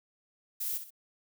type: noise with echo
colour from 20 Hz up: violet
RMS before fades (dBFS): -34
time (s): 0.6-0.78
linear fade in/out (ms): 10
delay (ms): 63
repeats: 2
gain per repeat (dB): -9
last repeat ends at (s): 0.906
effects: none